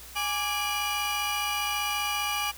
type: tone cluster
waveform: 35% pulse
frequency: 827 / 1171 / 2397 / 2917 Hz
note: G#5 / D6 / D7 / F#7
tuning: -8 / -5 / +35 / -25 cents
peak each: -31 dBFS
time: 0.15-2.52 s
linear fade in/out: 20 ms
effects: added 60 Hz sine -50 dBFS peak until 2.57 s + white hiss -46 dBFS RMS until 2.57 s